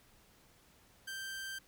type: tone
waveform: sawtooth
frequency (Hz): 1568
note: G6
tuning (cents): 0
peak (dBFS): -37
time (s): 1.07-1.59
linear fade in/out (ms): 10
effects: pink hiss -65 dBFS RMS until 1.67 s